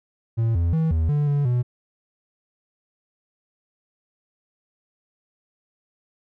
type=tone with pitch steps; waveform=triangle; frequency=114.1 / 84.9 / 160.9 / 80.4 / 146.9 / 143.7 / 122.8 Hz; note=A#2 / F2 / E3 / E2 / D3 / D3 / B2; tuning=-37 / -48 / -42 / -43 / +1 / -37 / -9 cents; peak=-16 dBFS; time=0.37-1.63 s; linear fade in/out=20 ms; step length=180 ms; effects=none